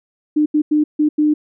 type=tone bursts at uneven times; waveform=sine; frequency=301.5 Hz; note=D4; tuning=46 cents sharp; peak=-11 dBFS; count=5; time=0.36-0.46 / 0.54-0.62 / 0.71-0.84 / 0.99-1.09 / 1.18-1.34 s; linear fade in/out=10 ms; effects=none